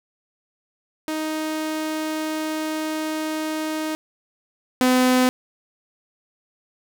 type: tone pair in turn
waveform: sawtooth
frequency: 312.1 / 253.9 Hz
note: D#4 / B3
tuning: +5 / +48 cents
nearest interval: major third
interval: 357 cents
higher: first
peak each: -20 / -11 dBFS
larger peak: second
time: 1.08-3.95 / 4.81-5.29 s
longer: first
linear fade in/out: 0 ms
effects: none